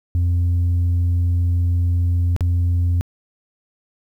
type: tone with dropouts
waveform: sine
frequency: 87.31 Hz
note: F2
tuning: in tune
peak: -12 dBFS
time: 0.15-3.01 s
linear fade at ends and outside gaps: 0 ms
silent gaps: 2.364-2.408 s
effects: tanh soft clip ceiling -14 dBFS + 9-bit